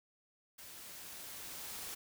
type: noise with level ramp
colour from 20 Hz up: white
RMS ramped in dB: -52 to -44 dBFS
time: 0.58-1.95 s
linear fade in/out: 10 ms
effects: none